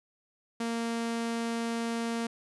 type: tone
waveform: sawtooth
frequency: 231.3 Hz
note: A#3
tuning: 13 cents flat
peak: -26 dBFS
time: 0.6-2.27 s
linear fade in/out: 5 ms
effects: resampled to 24000 Hz